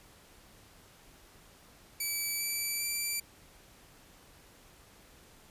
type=tone with pitch steps; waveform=5% pulse; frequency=2300 / 2319 / 2338 Hz; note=D7 / D7 / D7; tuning=-37 / -22 / -8 cents; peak=-22 dBFS; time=2-3.2 s; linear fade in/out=5 ms; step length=400 ms; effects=pink hiss -58 dBFS RMS until 5.5 s + resampled to 32000 Hz